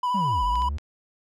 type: tone with vibrato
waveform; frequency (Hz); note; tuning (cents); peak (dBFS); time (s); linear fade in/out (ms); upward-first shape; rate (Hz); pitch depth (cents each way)
triangle; 987.8; B5; 0; -20; 0.03-0.69; 5; triangle; 14; 31
type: linear two-way sweep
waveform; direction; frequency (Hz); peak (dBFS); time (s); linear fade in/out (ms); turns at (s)
triangle; down then up; 212.1 to 46.25 to 77.2; -24; 0.14-0.78; 10; 0.44
type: clicks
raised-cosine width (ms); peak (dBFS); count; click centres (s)
0.2; -24; 3; 0.556 / 0.62 / 0.784
effects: none